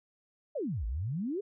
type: exponential two-way sweep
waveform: sine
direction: down then up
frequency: 659.3 to 51.1 to 430 Hz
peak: -31 dBFS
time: 0.55-1.41 s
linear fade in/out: 10 ms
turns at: 0.86 s
effects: none